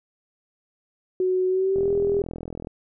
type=tone with pitch glide; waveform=sine; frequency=370 to 401.2 Hz; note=F#4 to G4; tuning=0 to +40 cents; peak=-19 dBFS; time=1.2-2.22 s; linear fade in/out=2 ms; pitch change=+140 cents; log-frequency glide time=1.48-1.94 s
type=click train; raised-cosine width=2 ms; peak=-20 dBFS; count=39; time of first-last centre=1.76-2.671 s; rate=41.7 Hz
effects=none